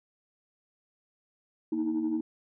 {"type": "tone cluster", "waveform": "sine", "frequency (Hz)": [234.6, 305.9, 317.7], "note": ["A#3", "D#4", "D#4"], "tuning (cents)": [11, -29, 36], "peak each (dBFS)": [-32, -35, -27], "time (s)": [1.72, 2.21], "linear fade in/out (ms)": 5, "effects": ["tanh soft clip ceiling -22 dBFS"]}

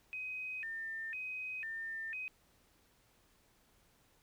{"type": "tone with vibrato", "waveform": "sine", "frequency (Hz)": 2129, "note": "C7", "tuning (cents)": 30, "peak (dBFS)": -39, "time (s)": [0.13, 2.28], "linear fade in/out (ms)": 0, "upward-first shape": "square", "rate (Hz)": 1, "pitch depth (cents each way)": 290, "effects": ["pink hiss -70 dBFS RMS until 4.22 s"]}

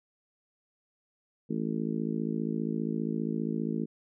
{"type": "harmonic tone", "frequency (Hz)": 55, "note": "A1", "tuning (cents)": 0, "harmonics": [3, 4, 5, 6, 7, 8], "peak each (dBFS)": [-35, -32, -36, -37, -42, -41], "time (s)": [1.49, 3.86], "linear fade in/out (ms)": 20, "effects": []}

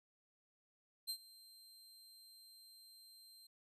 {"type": "tone with ADSR envelope", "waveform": "sawtooth", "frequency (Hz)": 4140, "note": "C8", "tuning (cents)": -19, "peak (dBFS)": -35, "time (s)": [1.07, 3.47], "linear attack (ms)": 27, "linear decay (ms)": 74, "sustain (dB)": -21, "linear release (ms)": 6, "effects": ["resampled to 32000 Hz"]}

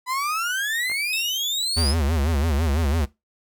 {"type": "exponential sweep", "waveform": "35% pulse", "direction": "up", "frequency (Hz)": [990, 5274], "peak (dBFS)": -21, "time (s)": [0.06, 1.95], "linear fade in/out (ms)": 50}
{"type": "clicks", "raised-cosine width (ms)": 0.5, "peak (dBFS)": -23, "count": 2, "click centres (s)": [0.898, 0.916]}
{"type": "tone with exponential decay", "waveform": "sawtooth", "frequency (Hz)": 3729, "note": "A#7", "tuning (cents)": 0, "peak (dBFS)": -23, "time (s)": [1.13, 2.1], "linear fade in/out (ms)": 1, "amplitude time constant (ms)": 210}
{"type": "tone with vibrato", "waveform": "square", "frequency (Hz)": 76, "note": "D#2", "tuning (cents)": -40, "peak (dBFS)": -20, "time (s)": [1.76, 3.06], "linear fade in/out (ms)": 20, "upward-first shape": "sine", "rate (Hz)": 6, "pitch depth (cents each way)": 180}
{"effects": ["noise-tail reverb RT60 0.2 s tail -19 dB re dry"]}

